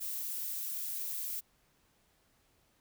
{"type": "noise", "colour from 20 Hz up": "violet", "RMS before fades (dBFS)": -38, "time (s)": [0, 1.41], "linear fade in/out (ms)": 20, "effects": ["pink hiss -71 dBFS RMS until 2.8 s"]}